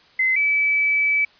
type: tone pair in turn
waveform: sine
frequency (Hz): 2054 / 2300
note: C7 / D7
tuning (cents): -33 / -37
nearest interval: major second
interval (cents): 196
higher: second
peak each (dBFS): -16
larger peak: neither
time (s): 0.19-0.36 / 0.36-1.25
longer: second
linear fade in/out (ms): 5
effects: white hiss -53 dBFS RMS until 1.39 s + resampled to 11025 Hz